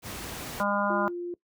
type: noise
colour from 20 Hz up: pink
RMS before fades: -37 dBFS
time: 0.02-0.64 s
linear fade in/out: 50 ms
type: harmonic tone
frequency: 202.8 Hz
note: G#3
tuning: 41 cents flat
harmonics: 1 / 3 / 4 / 5 / 6 / 7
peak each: -31 / -30 / -34 / -30 / -34 / -31 dBFS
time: 0.6-1.08 s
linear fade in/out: 0 ms
type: tone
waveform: sine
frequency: 349.7 Hz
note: F4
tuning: 2 cents sharp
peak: -31 dBFS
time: 0.9-1.34 s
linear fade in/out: 2 ms
effects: noise-tail reverb RT60 0.1 s tail -20 dB re dry + high-pass 60 Hz 12 dB/octave

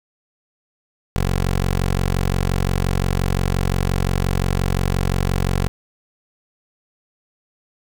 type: tone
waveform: 15% pulse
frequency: 45.73 Hz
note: F#1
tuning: 20 cents flat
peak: -11 dBFS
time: 1.16-5.68 s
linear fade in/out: 0 ms
effects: none

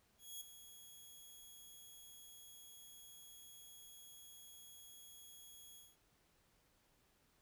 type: tone with ADSR envelope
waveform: 10% pulse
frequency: 3328 Hz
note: G#7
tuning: 3 cents sharp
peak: -37 dBFS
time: 0.18-5.97 s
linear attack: 230 ms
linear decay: 6 ms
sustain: -11 dB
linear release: 200 ms
effects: pink hiss -75 dBFS RMS until 7.41 s

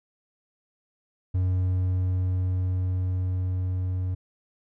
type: tone with level ramp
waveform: triangle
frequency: 92 Hz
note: F#2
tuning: 9 cents flat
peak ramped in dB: -19 to -23 dBFS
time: 1.34-4.15 s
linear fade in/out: 10 ms
effects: none

